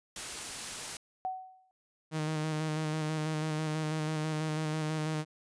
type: noise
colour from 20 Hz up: white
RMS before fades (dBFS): -39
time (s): 0.16-0.97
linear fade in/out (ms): 2
type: tone with exponential decay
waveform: sine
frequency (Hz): 750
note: F#5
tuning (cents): +23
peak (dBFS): -29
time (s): 1.25-1.71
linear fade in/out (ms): 0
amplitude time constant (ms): 98
type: tone with vibrato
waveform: sawtooth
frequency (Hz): 155.4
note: D#3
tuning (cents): -2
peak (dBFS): -27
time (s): 2.11-5.25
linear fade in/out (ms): 50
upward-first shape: square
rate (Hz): 6.1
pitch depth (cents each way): 21
effects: resampled to 22050 Hz